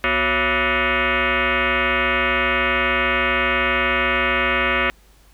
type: tone with frequency modulation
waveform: sine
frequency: 370 Hz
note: F#4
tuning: in tune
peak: -16 dBFS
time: 0.04-4.9 s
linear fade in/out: 0 ms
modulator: 307 Hz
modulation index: 7.7
effects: added 50 Hz sine -50 dBFS peak until 5.33 s + pink hiss -55 dBFS RMS until 5.33 s